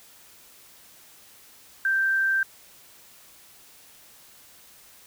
sine tone, 1568 Hz, G6, in tune, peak -20 dBFS, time 1.85-2.43 s, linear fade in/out 2 ms, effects white hiss -52 dBFS RMS until 5.06 s

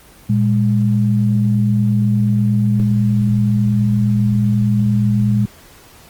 sine tone pair together, 116.54 / 204.9 Hz, A#2 / G#3, 0 / -23 cents, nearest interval minor seventh, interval 977 cents, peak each -14 / -15 dBFS, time 0.29-5.46 s, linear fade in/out 10 ms, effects pink hiss -44 dBFS RMS until 6.09 s + Opus 24 kbps

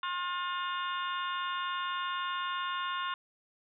harmonic tone, 356.4 Hz, F4, 35 cents sharp, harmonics 3 / 4 / 5 / 6 / 7 / 8 / 9 / 10, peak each -34 / -38 / -45 / -51 / -52 / -42 / -54 / -43 dBFS, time 0.03-3.14 s, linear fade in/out 2 ms, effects none

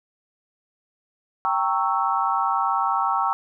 sine chord, G diminished seventh, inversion none, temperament equal with one note detuned, 784 / 922.7 / 1108.7 / 1318.5 Hz, G5 / Bb5 / Db6 / Fb6, 0 / -18 / 0 / 0 cents, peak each -25 dBFS, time 1.45-3.33 s, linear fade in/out 0 ms, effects none

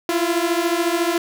sawtooth beating tone pair, 334.2 / 348.2 Hz, E4 / F4, +24 / -5 cents, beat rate 14 Hz, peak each -17 dBFS, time 0.09-1.18 s, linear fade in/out 2 ms, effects none

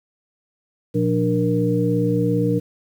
sine tone cluster, 120.6 / 178 / 295.2 / 470.4 Hz, B2 / F3 / D4 / A#4, -41 / +33 / +9 / +16 cents, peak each -22 dBFS, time 0.94-2.6 s, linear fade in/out 20 ms, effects 8-bit

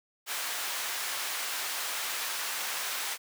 pink high-pass noise, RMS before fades -34 dBFS, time 0.26-3.18 s, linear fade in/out 50 ms, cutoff 1100 Hz, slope 12 dB/octave, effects none

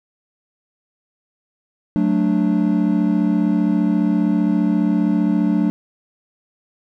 triangle chord, D major, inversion first, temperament equal, 185 / 220 / 293.7 Hz, F#3 / A3 / D4, 0 / 0 / 0 cents, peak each -17 dBFS, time 1.96-5.7 s, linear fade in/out 0 ms, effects none

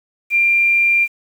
sine tone, 2382 Hz, D7, 24 cents sharp, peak -11 dBFS, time 0.3-1.08 s, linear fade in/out 50 ms, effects 7-bit

